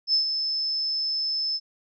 sine tone with ADSR envelope, 5250 Hz, E8, 8 cents flat, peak -17 dBFS, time 0.07-1.6 s, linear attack 66 ms, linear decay 110 ms, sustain -7 dB, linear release 45 ms, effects none

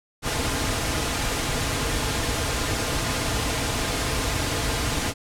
pink noise with comb filter, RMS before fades -25 dBFS, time 0.22-5.14 s, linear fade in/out 50 ms, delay 5.3 ms, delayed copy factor -0.5, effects low-pass 10000 Hz 12 dB/octave

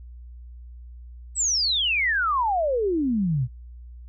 sine exponential sweep, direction down, 8200 to 116.54 Hz, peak -20 dBFS, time 1.35-3.48 s, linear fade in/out 50 ms, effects noise-tail reverb RT60 0.1 s tail -22 dB re dry + added 60 Hz sine -39 dBFS peak until 4.08 s

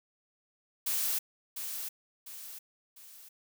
blue noise with echo, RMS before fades -31 dBFS, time 0.86-1.19 s, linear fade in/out 10 ms, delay 700 ms, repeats 3, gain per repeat -7 dB, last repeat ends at 3.29 s, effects none

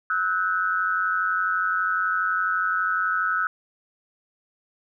sine tone cluster, 1298 / 1483 / 1575 Hz, E6 / F#6 / G6, -27 / +4 / +8 cents, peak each -24 / -24 / -33 dBFS, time 0.1-3.47 s, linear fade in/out 2 ms, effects none

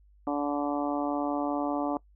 harmonic tone, 144.9 Hz, D3, 23 cents flat, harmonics 2 / 3 / 4 / 5 / 6 / 7 / 8, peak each -29 / -41 / -34 / -34 / -37 / -41 / -39 dBFS, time 0.27-1.97 s, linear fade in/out 2 ms, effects noise-tail reverb RT60 0.1 s tail -22 dB re dry + added 50 Hz sine -56 dBFS peak until 2.15 s

